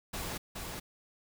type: noise with echo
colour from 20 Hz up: pink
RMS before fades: -38 dBFS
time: 0.13-0.38 s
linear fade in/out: 10 ms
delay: 420 ms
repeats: 1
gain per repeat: -3 dB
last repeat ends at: 0.8 s
effects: none